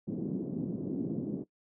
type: band-pass noise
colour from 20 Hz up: pink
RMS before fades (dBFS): -35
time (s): 0.07-1.44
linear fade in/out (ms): 10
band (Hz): 170 to 340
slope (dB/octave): 24
effects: noise-tail reverb RT60 0.1 s tail -17 dB re dry